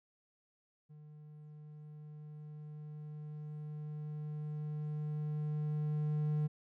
triangle tone with level ramp, 150.9 Hz, D3, 47 cents sharp, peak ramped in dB -50 to -28 dBFS, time 0.89-6.48 s, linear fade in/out 20 ms, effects none

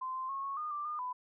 sine tone with pitch steps, 1035 / 1041 / 1091 / 1102 / 1222 / 1178 / 1214 / 1000 Hz, C6 / C6 / C#6 / C#6 / D#6 / D6 / D#6 / B5, -19 / -9 / -28 / -11 / -32 / +5 / -43 / +21 cents, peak -35 dBFS, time 0.01-1.13 s, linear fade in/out 10 ms, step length 140 ms, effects none

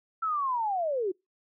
sine linear sweep, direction down, 1342 to 350 Hz, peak -26 dBFS, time 0.22-1.12 s, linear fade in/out 10 ms, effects noise-tail reverb RT60 0.2 s tail -26 dB re dry

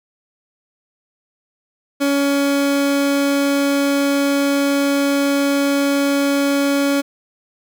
30% pulse tone, 280.8 Hz, C#4, 22 cents sharp, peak -12 dBFS, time 2-7.02 s, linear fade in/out 20 ms, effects none

